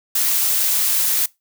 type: noise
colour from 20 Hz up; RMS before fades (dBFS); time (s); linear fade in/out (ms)
blue; -18; 0.15-1.26; 5
effects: noise-tail reverb RT60 0.2 s tail -22 dB re dry